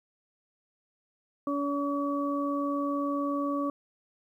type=harmonic tone; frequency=284.3 Hz; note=C#4; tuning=44 cents sharp; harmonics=1 / 2 / 4; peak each=-29 / -34 / -33 dBFS; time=1.47-3.7 s; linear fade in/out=2 ms; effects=11-bit